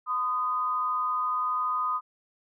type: tone pair together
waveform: sine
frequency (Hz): 1017.8 / 1239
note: C6 / D#6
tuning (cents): -48 / -8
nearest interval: minor third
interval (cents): 340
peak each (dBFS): -31 / -26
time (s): 0.06-2.01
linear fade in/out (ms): 50
effects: none